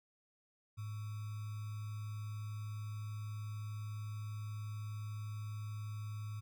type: tone with sample-and-hold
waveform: sine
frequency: 105.8 Hz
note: G#2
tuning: 33 cents sharp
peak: -40 dBFS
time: 0.77-6.41 s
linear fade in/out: 20 ms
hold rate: 1225 Hz
effects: none